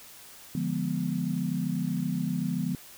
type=chord; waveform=sine; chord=D diminished seventh; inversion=none; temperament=equal; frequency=146.83 / 174.61 / 207.7 / 246.9 Hz; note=D3 / F3 / Ab3 / Cb4; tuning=0 / 0 / 0 / 0 cents; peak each=-34 / -30 / -34 / -32 dBFS; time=0.55-2.75 s; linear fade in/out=2 ms; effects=white hiss -49 dBFS RMS until 2.97 s